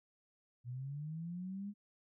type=linear sweep; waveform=sine; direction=up; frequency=118.6 to 207.7 Hz; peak=-40 dBFS; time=0.64-1.74 s; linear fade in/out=50 ms; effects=none